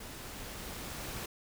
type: noise with level ramp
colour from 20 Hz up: pink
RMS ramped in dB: -46 to -40 dBFS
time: 0-1.26 s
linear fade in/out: 5 ms
effects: none